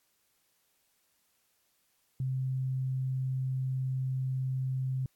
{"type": "tone", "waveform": "sine", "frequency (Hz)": 130.81, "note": "C3", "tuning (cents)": 0, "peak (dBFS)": -29, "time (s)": [2.2, 5.06], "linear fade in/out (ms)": 2, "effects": ["white hiss -73 dBFS RMS until 5.15 s", "AAC 64 kbps"]}